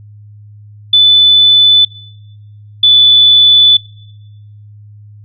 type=tone pair in turn; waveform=sine; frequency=3497 / 3481 Hz; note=A7 / A7; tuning=-11 / -19 cents; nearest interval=unison; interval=8 cents; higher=first; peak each=-3 dBFS; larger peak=neither; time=0.93-1.85 / 2.83-3.77 s; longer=second; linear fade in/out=5 ms; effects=noise-tail reverb RT60 1.0 s tail -22 dB re dry + added 104 Hz sine -33 dBFS peak until 5.24 s